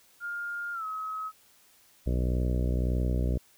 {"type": "tone with pitch glide", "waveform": "sine", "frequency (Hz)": [1410, 1278.1], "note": ["F6", "D#6"], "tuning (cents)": [16, 46], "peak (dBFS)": -32, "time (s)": [0.2, 1.32], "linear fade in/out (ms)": 50, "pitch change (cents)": -170, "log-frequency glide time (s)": [0.73, 0.85]}
{"type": "harmonic tone", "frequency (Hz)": 61.74, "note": "B1", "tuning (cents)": 0, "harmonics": [1, 2, 3, 4, 5, 6, 7, 8, 9, 10], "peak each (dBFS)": [-26, -32, -36, -38, -40, -42, -43, -44, -45, -46], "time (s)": [2.06, 3.38], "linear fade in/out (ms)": 10}
{"effects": ["white hiss -61 dBFS RMS until 3.57 s"]}